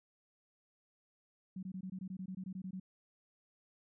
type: tone bursts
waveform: sine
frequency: 187.1 Hz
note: F#3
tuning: 20 cents sharp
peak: -40 dBFS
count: 14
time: 1.56-2.799 s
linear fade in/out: 5 ms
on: 69 ms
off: 21 ms
effects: none